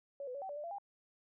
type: tone with pitch steps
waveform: sine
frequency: 561 / 501 / 563 / 766 / 579 / 594 / 680 / 804 Hz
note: C#5 / B4 / C#5 / G5 / D5 / D5 / F5 / G5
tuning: +21 / +25 / +27 / -40 / -25 / +20 / -46 / +44 cents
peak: -40 dBFS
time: 0.2-0.784 s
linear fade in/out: 2 ms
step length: 73 ms
effects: none